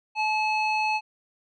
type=tone with low-pass filter; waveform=square; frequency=861 Hz; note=A5; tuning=38 cents flat; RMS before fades=-25 dBFS; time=0.15-1.01 s; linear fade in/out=50 ms; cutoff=3300 Hz; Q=6.3; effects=none